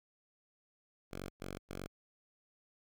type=tone bursts; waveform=5% pulse; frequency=46.74 Hz; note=F#1; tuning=18 cents sharp; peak=-31 dBFS; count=3; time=1.11-1.878 s; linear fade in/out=20 ms; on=190 ms; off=99 ms; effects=none